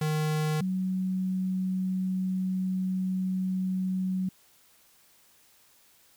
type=tone pair in turn; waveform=square / sine; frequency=154.1 / 186.64 Hz; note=D#3 / F#3; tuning=-16 / +15 cents; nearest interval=minor third; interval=331 cents; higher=second; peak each=-26 dBFS; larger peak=neither; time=0.01-0.61 / 0.61-4.29 s; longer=second; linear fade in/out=5 ms; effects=white hiss -61 dBFS RMS until 6.16 s